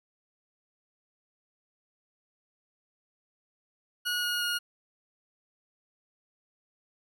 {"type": "tone with pitch steps", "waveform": "20% pulse", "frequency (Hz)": [1451, 1441.8, 1432.7], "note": ["F#6", "F#6", "F6"], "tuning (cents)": [-34, -45, 44], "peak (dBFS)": -23, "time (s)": [4.05, 4.59], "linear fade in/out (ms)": 20, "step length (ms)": 180, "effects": []}